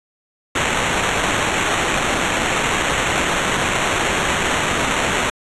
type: noise with sample-and-hold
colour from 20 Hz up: violet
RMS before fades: -19 dBFS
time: 0.55-5.3 s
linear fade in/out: 5 ms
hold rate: 4900 Hz
effects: resampled to 24000 Hz